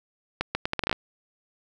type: accelerating click train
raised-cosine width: 0.3 ms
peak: -9 dBFS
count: 10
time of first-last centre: 0.41-0.928 s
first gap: 140 ms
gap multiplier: 0.75
effects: none